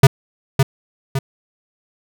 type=tone with echo; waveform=square; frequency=135.3 Hz; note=C#3; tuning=42 cents flat; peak=-3 dBFS; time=0.03-0.07 s; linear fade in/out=5 ms; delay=560 ms; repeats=2; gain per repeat=-7 dB; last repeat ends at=1.19 s; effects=none